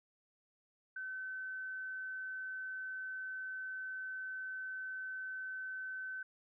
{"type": "tone", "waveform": "sine", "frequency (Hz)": 1526, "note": "G6", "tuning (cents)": -47, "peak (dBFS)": -40, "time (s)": [0.96, 6.23], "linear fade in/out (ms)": 5, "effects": []}